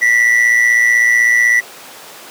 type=tone with amplitude modulation; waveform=triangle; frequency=1960 Hz; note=B6; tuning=14 cents flat; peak=-4 dBFS; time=0.01-1.61 s; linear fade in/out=20 ms; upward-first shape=sine; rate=116 Hz; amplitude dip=60%; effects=pink hiss -34 dBFS RMS until 2.3 s + high-pass 400 Hz 12 dB/octave